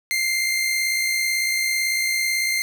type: tone pair together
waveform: sawtooth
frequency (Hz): 2093 / 2151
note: C7 / C7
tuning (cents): 0 / +47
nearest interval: unison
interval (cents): 47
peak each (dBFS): -17 / -26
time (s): 0.11-2.62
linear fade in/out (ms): 0
effects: none